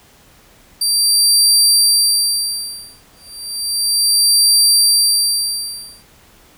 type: tone with tremolo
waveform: 25% pulse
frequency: 4699 Hz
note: D8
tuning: in tune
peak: -4 dBFS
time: 0.81-6.03 s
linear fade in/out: 5 ms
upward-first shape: sine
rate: 0.33 Hz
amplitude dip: 100%
effects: pink hiss -48 dBFS RMS until 6.57 s